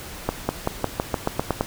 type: accelerating click train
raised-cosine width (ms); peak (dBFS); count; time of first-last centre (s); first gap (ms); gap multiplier
1; -6; 10; 0.29-1.61; 200; 0.92
effects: pink hiss -37 dBFS RMS until 1.66 s